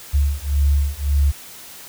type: beating tone pair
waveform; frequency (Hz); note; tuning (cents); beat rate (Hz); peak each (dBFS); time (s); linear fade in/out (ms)
sine; 70.2 / 72; C#2 / D2; +22 / -34; 1.8; -18; 0.13-1.32; 20
effects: white hiss -39 dBFS RMS until 1.88 s